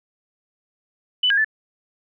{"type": "tone with pitch steps", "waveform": "sine", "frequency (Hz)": [2989, 1627, 1749], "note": ["F#7", "G#6", "A6"], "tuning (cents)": [17, -36, -11], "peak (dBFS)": -15, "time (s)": [1.23, 1.446], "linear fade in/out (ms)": 5, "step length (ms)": 72, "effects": []}